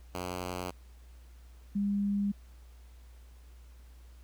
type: tone pair in turn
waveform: 5% pulse / sine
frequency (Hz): 90.2 / 201.7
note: F#2 / G3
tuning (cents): -44 / +50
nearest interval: octave + major second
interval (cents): 1394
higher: second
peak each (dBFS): -24 / -27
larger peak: first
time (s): 0.14-0.71 / 1.75-2.32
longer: neither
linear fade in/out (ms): 10
effects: added 60 Hz sine -50 dBFS peak until 4.23 s + pink hiss -65 dBFS RMS until 4.23 s